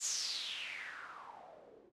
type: noise with low-pass filter sweep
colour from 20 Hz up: blue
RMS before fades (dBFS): -43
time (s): 0-1.92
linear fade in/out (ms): 50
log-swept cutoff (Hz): 7300 to 350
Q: 5.4
effects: low-pass 11000 Hz 12 dB/octave